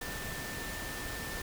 sine tone in noise, 1785 Hz, A6, 24 cents sharp, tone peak -43 dBFS, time 0.01-1.42 s, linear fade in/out 5 ms, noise pink, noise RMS -40 dBFS, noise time 0.01-1.42 s, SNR -6 dB, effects none

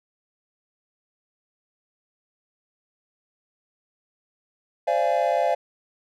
triangle chord, D half-diminished seventh, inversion third, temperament equal with one note detuned, 523.3 / 587.3 / 684.9 / 830.6 Hz, C5 / D5 / F5 / Ab5, 0 / 0 / -34 / 0 cents, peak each -24 / -23 / -21 / -25 dBFS, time 4.87-5.55 s, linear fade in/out 10 ms, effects none

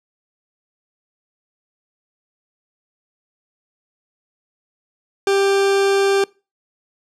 40% pulse tone, 394.3 Hz, G4, 10 cents sharp, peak -13 dBFS, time 5.27-6.24 s, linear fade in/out 2 ms, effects noise-tail reverb RT60 0.3 s tail -24 dB re dry + low-pass 8000 Hz 12 dB/octave

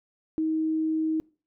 sine tone, 316.4 Hz, D#4, 29 cents sharp, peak -23 dBFS, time 0.38-1.2 s, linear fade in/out 0 ms, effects noise-tail reverb RT60 0.4 s tail -25 dB re dry

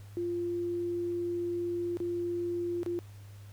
sine tone with dropouts, 347.4 Hz, F4, 9 cents flat, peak -30 dBFS, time 0.17-2.99 s, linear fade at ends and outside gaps 0 ms, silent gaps 1.971-2.002 / 2.832-2.862 s, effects added 101 Hz sine -46 dBFS peak until 3.52 s + pink hiss -60 dBFS RMS until 3.52 s

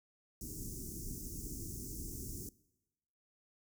pink band-stop noise, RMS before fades -44 dBFS, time 0.41-2.49 s, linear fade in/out 2 ms, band 380 to 5700 Hz, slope 48 dB/octave, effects noise-tail reverb RT60 1.0 s tail -22 dB re dry

